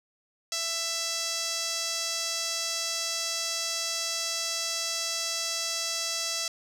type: tone with band-pass filter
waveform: sawtooth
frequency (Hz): 664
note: E5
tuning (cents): +12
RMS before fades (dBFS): -31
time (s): 0.52-6.48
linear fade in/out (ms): 2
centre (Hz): 5700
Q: 2.2
effects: none